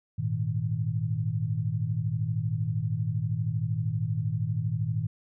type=chord; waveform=sine; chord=Ab suspended second; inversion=none; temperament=equal with one note detuned; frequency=103.83 / 116.54 / 157.28 Hz; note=Ab2 / Bb2 / Eb3; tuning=0 / 0 / +19 cents; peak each=-31 / -29 / -31 dBFS; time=0.18-5.07 s; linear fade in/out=10 ms; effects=none

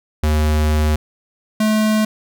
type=tone pair in turn; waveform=square; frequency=76.4 / 215.7 Hz; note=D#2 / A3; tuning=-31 / -34 cents; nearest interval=octave + tritone; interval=1797 cents; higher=second; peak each=-14 dBFS; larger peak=neither; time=0.23-0.96 / 1.6-2.05 s; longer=first; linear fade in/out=5 ms; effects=none

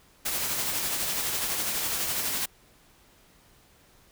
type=noise with tremolo; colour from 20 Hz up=white; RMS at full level=-28 dBFS; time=0.25-2.46 s; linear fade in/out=10 ms; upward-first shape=sine; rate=12 Hz; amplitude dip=30%; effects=pink hiss -59 dBFS RMS until 4.11 s

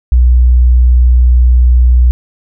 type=tone; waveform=sine; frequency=61.4 Hz; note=B1; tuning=9 cents flat; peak=-3 dBFS; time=0.12-2.11 s; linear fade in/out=0 ms; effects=none

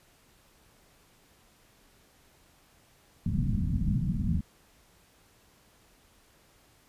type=low-pass noise; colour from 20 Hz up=white; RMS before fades=-28 dBFS; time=3.26-4.41 s; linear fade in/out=5 ms; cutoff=220 Hz; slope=48 dB/octave; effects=pink hiss -62 dBFS RMS until 6.88 s + resampled to 32000 Hz

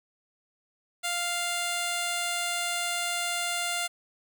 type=tone with notch filter; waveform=5% pulse; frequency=698.5 Hz; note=F5; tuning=in tune; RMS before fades=-30 dBFS; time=1.03-3.88 s; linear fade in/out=20 ms; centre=5400 Hz; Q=1.8; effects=none

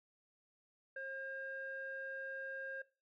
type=tone with low-pass filter; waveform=square; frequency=536 Hz; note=C5; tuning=42 cents sharp; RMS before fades=-45 dBFS; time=0.96-2.82 s; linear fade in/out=5 ms; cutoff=1500 Hz; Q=7.3; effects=noise-tail reverb RT60 0.3 s tail -18 dB re dry

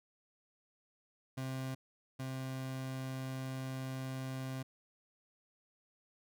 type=tone pair in turn; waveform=30% pulse; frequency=131.5 / 131.5 Hz; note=C3 / C3; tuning=+9 / +9 cents; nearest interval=unison; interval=0 cents; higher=neither; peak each=-35 / -36 dBFS; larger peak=first; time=1.37-1.75 / 2.19-4.63 s; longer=second; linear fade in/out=10 ms; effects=none

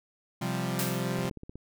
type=chord; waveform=sawtooth; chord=C suspended fourth; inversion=none; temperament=equal; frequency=130.81 / 174.61 / 196 Hz; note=C3 / F3 / G3; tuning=0 / 0 / 0 cents; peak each=-29 / -29 / -30 dBFS; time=0.41-1.3 s; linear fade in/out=10 ms
type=noise with exponential decay; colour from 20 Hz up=white; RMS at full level=-30 dBFS; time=0.79-1.24 s; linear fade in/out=1 ms; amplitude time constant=96 ms
type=click train; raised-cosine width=3 ms; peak=-29 dBFS; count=7; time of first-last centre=1.19-1.556 s; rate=16.4 Hz
effects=none

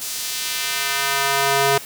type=tone with high-pass filter sweep; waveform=square; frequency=138.6 Hz; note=C#3; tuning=in tune; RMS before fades=-21 dBFS; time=0.01-1.78 s; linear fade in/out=5 ms; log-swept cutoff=6300 to 450 Hz; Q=0.78; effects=white hiss -36 dBFS RMS until 1.85 s

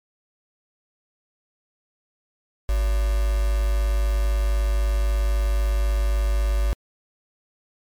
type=tone with quantisation; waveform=sine; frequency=51.91 Hz; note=G#1; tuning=in tune; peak=-18 dBFS; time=2.69-6.73 s; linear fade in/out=0 ms; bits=5; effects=MP3 96 kbps

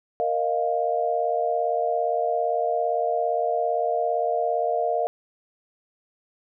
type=chord; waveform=sine; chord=Bb suspended fourth; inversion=none; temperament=just; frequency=466.2 / 621.6 / 699.2 Hz; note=Bb4 / Eb5 / F5; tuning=0 / -2 / +2 cents; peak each=-27 / -26 / -24 dBFS; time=0.2-5.07 s; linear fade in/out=0 ms; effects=none

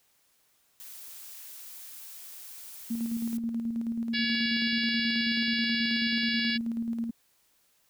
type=noise; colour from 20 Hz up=blue; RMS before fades=-45 dBFS; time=0.8-3.37 s; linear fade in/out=0 ms
type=tone with tremolo; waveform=sine; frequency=230.6 Hz; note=A#3; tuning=19 cents flat; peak=-27 dBFS; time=2.9-7.11 s; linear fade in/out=10 ms; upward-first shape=square; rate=9.3 Hz; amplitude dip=40%
type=harmonic tone; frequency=566 Hz; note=C#5; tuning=36 cents sharp; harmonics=3 / 4 / 5 / 6 / 7 / 8 / 9; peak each=-33 / -34 / -35 / -36 / -36 / -37 / -38 dBFS; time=4.13-6.58 s; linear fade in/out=20 ms
effects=white hiss -68 dBFS RMS until 7.89 s

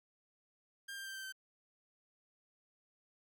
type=tone with pitch steps; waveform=sawtooth; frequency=1600 / 1586.2 / 1572.5 / 1558.9 / 1545.5 Hz; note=G6 / G6 / G6 / G6 / G6; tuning=+35 / +20 / +5 / -10 / -25 cents; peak=-40 dBFS; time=0.88-1.325 s; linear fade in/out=10 ms; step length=89 ms; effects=none

